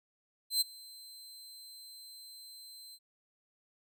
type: tone with ADSR envelope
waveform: sawtooth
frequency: 4100 Hz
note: C8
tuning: 36 cents flat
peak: -22 dBFS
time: 0.5-2.99 s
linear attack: 110 ms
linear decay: 18 ms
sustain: -24 dB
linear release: 52 ms
effects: none